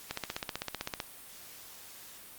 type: click train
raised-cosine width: 0.2 ms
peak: -16 dBFS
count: 15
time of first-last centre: 0.11-1.002 s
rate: 15.7 Hz
effects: white hiss -50 dBFS RMS until 2.38 s + Opus 48 kbps